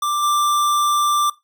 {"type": "tone with level steps", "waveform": "square", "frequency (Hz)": 1180, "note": "D6", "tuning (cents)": 8, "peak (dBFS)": [-19, -16], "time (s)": [0.02, 1.3], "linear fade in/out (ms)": 5, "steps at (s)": 0.22, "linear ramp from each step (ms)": 20, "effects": ["noise-tail reverb RT60 0.2 s tail -17 dB re dry"]}